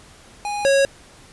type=tone pair in turn; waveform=square; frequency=824 / 550 Hz; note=G#5 / C#5; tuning=-14 / -14 cents; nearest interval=perfect fifth; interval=700 cents; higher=first; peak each=-24 / -14 dBFS; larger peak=second; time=0.45-0.65 / 0.65-0.85 s; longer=neither; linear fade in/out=0 ms; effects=pink hiss -47 dBFS RMS until 1.32 s + resampled to 24000 Hz